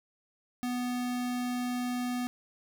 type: tone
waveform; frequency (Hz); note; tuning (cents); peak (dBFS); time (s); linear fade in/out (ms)
square; 246.9; B3; 0; -31; 0.63-2.27; 0
effects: none